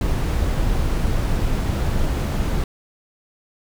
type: noise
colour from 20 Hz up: brown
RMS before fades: -20 dBFS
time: 0.01-2.64 s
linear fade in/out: 2 ms
effects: none